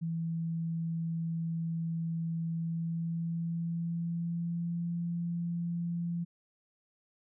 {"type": "tone with pitch glide", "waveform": "sine", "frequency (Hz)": [165, 171.02], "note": ["E3", "F3"], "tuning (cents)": [2, -36], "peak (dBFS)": -31, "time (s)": [0.01, 6.25], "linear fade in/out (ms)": 20, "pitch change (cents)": 62, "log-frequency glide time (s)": [2.49, 4.91], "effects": []}